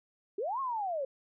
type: linear two-way sweep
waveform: sine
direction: up then down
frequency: 362.9 to 1104 to 516 Hz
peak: -31 dBFS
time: 0.38-1.05 s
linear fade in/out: 5 ms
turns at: 0.6 s
effects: none